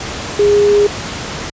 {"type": "tone in noise", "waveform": "sine", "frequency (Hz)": 410.5, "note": "G#4", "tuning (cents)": -20, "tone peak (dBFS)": -7, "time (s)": [0.39, 0.87], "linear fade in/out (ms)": 5, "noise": "pink", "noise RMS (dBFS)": -23, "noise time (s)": [0, 1.5], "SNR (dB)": 13, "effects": ["high-pass 60 Hz 12 dB/octave", "resampled to 16000 Hz"]}